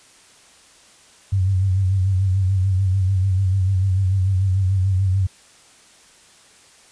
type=tone with vibrato; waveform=sine; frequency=95 Hz; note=F#2; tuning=46 cents sharp; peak=-15 dBFS; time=1.32-5.27 s; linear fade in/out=10 ms; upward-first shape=sine; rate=6.8 Hz; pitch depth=60 cents each way; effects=white hiss -50 dBFS RMS until 6.91 s + resampled to 22050 Hz